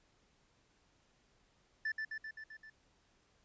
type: tone with echo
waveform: triangle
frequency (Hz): 1760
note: A6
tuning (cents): 0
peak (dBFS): -32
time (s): 1.85-1.92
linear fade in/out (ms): 5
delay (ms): 130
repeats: 6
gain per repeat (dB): -3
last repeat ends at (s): 2.7
effects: pink hiss -72 dBFS RMS until 3.44 s + resampled to 16000 Hz